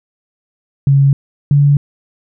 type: tone pair in turn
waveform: sine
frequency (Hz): 138.59 / 143.15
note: C#3 / D3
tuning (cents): 0 / -44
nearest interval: minor second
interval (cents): 56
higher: second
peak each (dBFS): -6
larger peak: neither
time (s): 0.87-1.13 / 1.51-1.77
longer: neither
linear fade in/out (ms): 2
effects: none

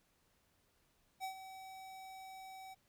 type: tone with ADSR envelope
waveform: square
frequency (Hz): 762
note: G5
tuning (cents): -49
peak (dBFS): -39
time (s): 1.2-2.75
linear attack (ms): 40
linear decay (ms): 98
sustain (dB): -11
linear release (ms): 22
effects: pink hiss -75 dBFS RMS until 2.88 s

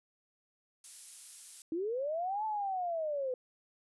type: noise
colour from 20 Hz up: violet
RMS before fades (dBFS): -44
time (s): 0.84-1.62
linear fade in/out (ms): 2
type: linear two-way sweep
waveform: sine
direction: up then down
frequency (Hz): 311.1 to 880 to 496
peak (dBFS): -32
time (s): 1.72-3.34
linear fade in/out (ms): 2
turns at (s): 2.45
effects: resampled to 24000 Hz

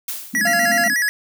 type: noise with exponential decay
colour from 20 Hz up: blue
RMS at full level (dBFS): -24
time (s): 0.08-0.64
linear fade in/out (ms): 5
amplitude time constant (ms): 120
type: band-pass noise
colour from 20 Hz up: white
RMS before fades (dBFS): -29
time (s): 0.33-0.94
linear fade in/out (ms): 10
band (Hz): 190 to 260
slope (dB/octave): 48
type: tone with vibrato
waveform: square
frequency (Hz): 1804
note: A6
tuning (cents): +43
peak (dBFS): -17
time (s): 0.35-1.09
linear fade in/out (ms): 0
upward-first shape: square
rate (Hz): 8.2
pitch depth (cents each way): 120
type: tone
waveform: 40% pulse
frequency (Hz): 692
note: F5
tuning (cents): -16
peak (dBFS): -18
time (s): 0.45-0.88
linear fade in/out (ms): 5
effects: none

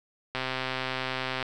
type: click train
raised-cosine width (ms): 0.3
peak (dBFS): -14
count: 141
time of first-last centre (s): 0.35-1.427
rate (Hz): 130
effects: none

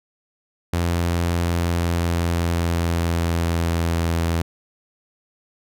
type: tone with pitch glide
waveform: sawtooth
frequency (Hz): 85.8 to 83.55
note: F2 to E2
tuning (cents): -30 to +24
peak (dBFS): -15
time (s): 0.73-4.42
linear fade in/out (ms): 5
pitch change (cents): -46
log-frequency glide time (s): 1.49-4.19
effects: none

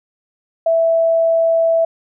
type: tone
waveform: sine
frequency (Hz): 659.3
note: E5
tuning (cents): 0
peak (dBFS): -11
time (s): 0.66-1.85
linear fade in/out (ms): 5
effects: none

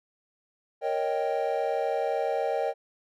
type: chord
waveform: triangle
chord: Eb dominant seventh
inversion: second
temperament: equal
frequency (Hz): 466.2 / 554.4 / 622.3 / 784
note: Bb4 / Db5 / Eb5 / G5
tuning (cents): 0 / 0 / 0 / 0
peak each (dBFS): -29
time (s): 0.81-2.74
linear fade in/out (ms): 50
effects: none

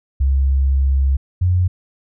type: tone pair in turn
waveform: sine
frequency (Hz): 67.6 / 90.24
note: C#2 / F#2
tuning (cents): -43 / -43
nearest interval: perfect fourth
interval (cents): 500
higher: second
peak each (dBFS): -12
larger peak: neither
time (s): 0.2-1.17 / 1.41-1.68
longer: first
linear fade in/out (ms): 10
effects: none

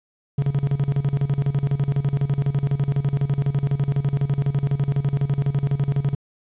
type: tone with tremolo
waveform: triangle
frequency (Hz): 140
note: C#3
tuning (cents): +18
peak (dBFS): -14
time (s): 0.38-6.15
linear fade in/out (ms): 5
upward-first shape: square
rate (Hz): 12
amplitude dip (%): 80
effects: resampled to 8000 Hz + 9-bit

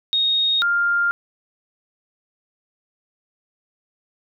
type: tone pair in turn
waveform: sine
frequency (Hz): 3729 / 1399.9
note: A#7 / F6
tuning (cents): 0 / +4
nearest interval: octave + perfect fourth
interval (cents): 1696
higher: first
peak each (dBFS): -16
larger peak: neither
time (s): 0.13-0.62 / 0.62-1.11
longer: neither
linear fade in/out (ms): 0
effects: none

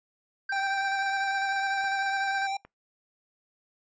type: tone with tremolo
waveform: triangle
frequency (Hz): 1568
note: G6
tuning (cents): 0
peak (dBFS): -26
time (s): 0.49-2.47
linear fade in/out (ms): 5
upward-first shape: square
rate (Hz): 14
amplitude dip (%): 40
type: tone with vibrato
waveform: square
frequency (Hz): 783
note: G5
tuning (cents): -2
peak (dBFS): -29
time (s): 0.52-2.57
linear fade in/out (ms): 5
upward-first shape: square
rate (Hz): 10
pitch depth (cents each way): 17
type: clicks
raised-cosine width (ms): 0.5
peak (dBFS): -31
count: 2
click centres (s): 1.842 / 2.65
effects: noise-tail reverb RT60 0.2 s tail -25 dB re dry + resampled to 16000 Hz

